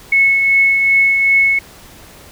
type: tone with tremolo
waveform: sine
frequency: 2196 Hz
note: C#7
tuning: 17 cents flat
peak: -7 dBFS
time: 0.12-1.59 s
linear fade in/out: 5 ms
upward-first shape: triangle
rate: 2.6 Hz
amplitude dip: 40%
effects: pink hiss -40 dBFS RMS until 2.31 s